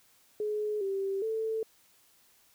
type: tone with pitch steps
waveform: sine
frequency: 422.5 / 390.1 / 443 Hz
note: G#4 / G4 / A4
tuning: +30 / -8 / +12 cents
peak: -29 dBFS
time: 0.4-1.63 s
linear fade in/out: 2 ms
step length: 410 ms
effects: white hiss -64 dBFS RMS until 2.54 s